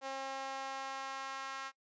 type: tone with high-pass filter sweep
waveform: sawtooth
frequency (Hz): 269.1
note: C4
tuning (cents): +49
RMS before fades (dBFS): -42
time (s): 0.01-1.72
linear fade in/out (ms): 50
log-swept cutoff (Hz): 640 to 1200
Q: 2
effects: noise-tail reverb RT60 0.1 s tail -20 dB re dry + resampled to 16000 Hz